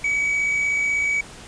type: tone with amplitude modulation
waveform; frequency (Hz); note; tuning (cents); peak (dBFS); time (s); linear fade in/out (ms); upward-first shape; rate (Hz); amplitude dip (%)
triangle; 2273; C#7; +43; -16; 0.04-1.21; 5; sine; 56.2; 30
effects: pink hiss -41 dBFS RMS until 1.47 s + resampled to 22050 Hz